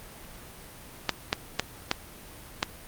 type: clicks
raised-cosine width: 0.2 ms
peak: -5 dBFS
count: 5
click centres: 1.093 / 1.329 / 1.596 / 1.914 / 2.629 s
effects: pink hiss -46 dBFS RMS until 2.87 s + Opus 32 kbps